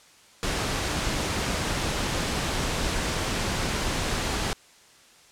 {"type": "noise", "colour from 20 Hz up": "pink", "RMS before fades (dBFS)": -27, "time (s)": [0.43, 4.53], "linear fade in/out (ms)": 0, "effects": ["white hiss -54 dBFS RMS until 5.31 s", "low-pass 8000 Hz 12 dB/octave"]}